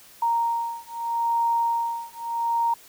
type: beating tone pair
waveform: sine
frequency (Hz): 930 / 930.79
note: A#5 / A#5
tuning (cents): -4 / -3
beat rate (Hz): 0.79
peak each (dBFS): -25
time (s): 0.22-2.74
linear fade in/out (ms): 5
effects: white hiss -50 dBFS RMS until 2.88 s